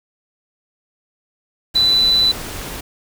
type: tone in noise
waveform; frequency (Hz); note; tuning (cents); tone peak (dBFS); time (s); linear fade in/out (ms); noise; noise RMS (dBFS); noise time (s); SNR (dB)
sine; 3987; B7; +16; -11; 1.75-2.32; 10; pink; -29; 1.74-2.81; +15
effects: none